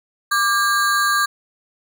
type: ring-modulated tone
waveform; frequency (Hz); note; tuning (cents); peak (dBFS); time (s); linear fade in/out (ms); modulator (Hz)
square; 1396.9; F6; 0; -13; 0.31-1.26; 10; 218
effects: none